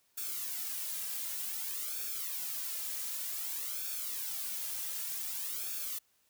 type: noise with flanger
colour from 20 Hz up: blue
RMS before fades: -38 dBFS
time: 0.17-5.99 s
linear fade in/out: 10 ms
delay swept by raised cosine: 0.99 to 2.79 ms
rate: 0.54 Hz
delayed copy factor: -0.75
effects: white hiss -72 dBFS RMS until 6.29 s